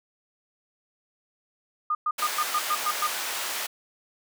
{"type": "tone bursts", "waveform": "sine", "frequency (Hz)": 1220, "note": "D#6", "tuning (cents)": -34, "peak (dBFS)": -22, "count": 8, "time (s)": [1.9, 3.07], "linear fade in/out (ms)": 5, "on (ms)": 50, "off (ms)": 110}
{"type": "high-pass noise", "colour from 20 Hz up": "pink", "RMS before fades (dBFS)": -31, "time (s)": [2.18, 3.67], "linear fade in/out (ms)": 10, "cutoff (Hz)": 880, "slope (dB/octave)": 12}
{"effects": []}